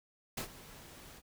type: noise with ADSR envelope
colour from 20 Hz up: pink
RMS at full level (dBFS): -36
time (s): 0.37-1.22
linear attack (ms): 7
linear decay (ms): 95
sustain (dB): -17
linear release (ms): 49
effects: none